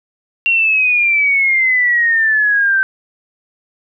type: exponential sweep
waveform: sine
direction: down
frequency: 2761 to 1544 Hz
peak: -10 dBFS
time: 0.46-2.83 s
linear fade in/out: 0 ms
effects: none